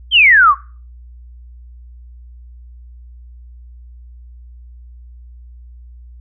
sine exponential sweep, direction down, 3252 to 1055 Hz, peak -5 dBFS, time 0.11-0.55 s, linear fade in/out 50 ms, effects noise-tail reverb RT60 0.4 s tail -22 dB re dry + added 60 Hz sine -35 dBFS peak until 6.2 s

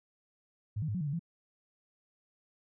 sine tone with pitch steps, 105.3 / 155.8 / 104.9 / 181.2 / 149.4 / 140.6 / 168.3 Hz, G#2 / D#3 / G#2 / F#3 / D3 / C#3 / E3, +24 / +3 / +18 / -36 / +30 / +25 / +36 cents, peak -31 dBFS, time 0.76-1.194 s, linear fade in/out 10 ms, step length 62 ms, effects none

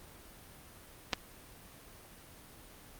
clicks, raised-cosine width 0.2 ms, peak -11 / -16 dBFS, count 2, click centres 1.132 / 1.136 s, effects pink hiss -54 dBFS RMS until 2.99 s + Opus 32 kbps

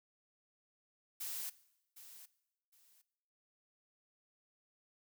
blue noise with echo, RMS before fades -42 dBFS, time 1.2-1.5 s, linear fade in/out 10 ms, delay 760 ms, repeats 2, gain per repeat -13 dB, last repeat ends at 3.02 s, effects noise-tail reverb RT60 0.9 s tail -19 dB re dry

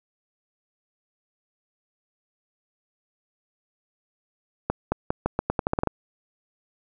accelerating click train, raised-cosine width 1 ms, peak -8 dBFS, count 12, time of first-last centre 4.7-5.873 s, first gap 220 ms, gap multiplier 0.84, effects none

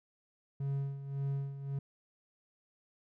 triangle tone with tremolo, 138.59 Hz, C#3, in tune, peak -29 dBFS, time 0.6-1.79 s, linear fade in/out 5 ms, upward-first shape sine, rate 1.8 Hz, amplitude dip 70%, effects none

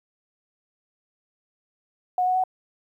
sine tone with pitch steps, 729 / 737.5 / 746 Hz, F#5 / F#5 / F#5, -26 / -6 / +14 cents, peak -19 dBFS, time 2.18-2.438 s, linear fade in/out 2 ms, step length 86 ms, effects 10-bit

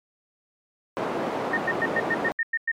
white band-pass noise, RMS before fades -28 dBFS, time 0.97-2.32 s, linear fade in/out 0 ms, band 230 to 700 Hz, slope 12 dB/octave
sine tone bursts, 1834 Hz, A#6, 29 cents flat, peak -21 dBFS, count 9, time 1.53-2.717 s, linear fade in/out 5 ms, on 43 ms, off 100 ms
effects MP3 96 kbps

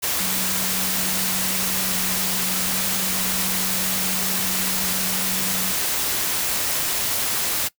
sine tone in noise, 187 Hz, F#3, 19 cents sharp, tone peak -31 dBFS, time 0.19-5.73 s, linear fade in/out 20 ms, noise white, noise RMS -23 dBFS, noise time 0.02-7.69 s, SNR -11 dB, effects noise-tail reverb RT60 0.1 s tail -21 dB re dry

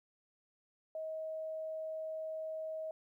sine tone, 634 Hz, D#5, 32 cents sharp, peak -38 dBFS, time 0.95-2.91 s, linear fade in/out 2 ms, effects 13-bit

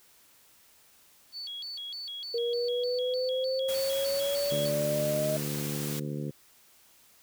sine tone with vibrato, 3859 Hz, B7, 41 cents flat, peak -36 dBFS, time 1.32-4.72 s, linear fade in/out 50 ms, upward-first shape square, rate 3.3 Hz, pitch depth 260 cents each way
sine exponential sweep, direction up, 468.9 to 622.3 Hz, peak -27 dBFS, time 2.34-5.37 s, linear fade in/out 5 ms
white noise, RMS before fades -38 dBFS, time 3.68-6 s, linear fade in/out 10 ms
harmonic tone, 73.4 Hz, D2, in tune, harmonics 2 / 3 / 4 / 5 / 6 / 7, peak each -34 / -38 / -40 / -42 / -44 / -45 dBFS, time 4.51-6.31 s, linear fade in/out 10 ms
effects white hiss -60 dBFS RMS until 7.22 s

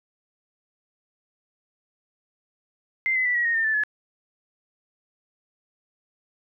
sine tone with pitch steps, 2083 / 2025 / 1968.4 / 1913.4 / 1860 / 1808.1 / 1757.7 / 1708.6 Hz, C7 / B6 / B6 / A#6 / A#6 / A6 / A6 / G#6, -8 / +43 / -6 / +45 / -4 / +47 / -2 / +49 cents, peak -20 dBFS, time 3.06-3.836 s, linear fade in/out 0 ms, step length 97 ms, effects none

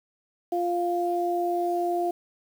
sine tone pair together, 349.2 / 698.5 Hz, F4 / F5, 0 / 0 cents, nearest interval octave, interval 1200 cents, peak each -26 / -26 dBFS, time 0.52-2.11 s, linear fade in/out 5 ms, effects 8-bit

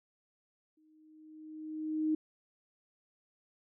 sine tone with exponential growth, 311.1 Hz, D#4, in tune, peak -26 dBFS, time 0.77-2.15 s, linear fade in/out 5 ms, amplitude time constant 300 ms, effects none

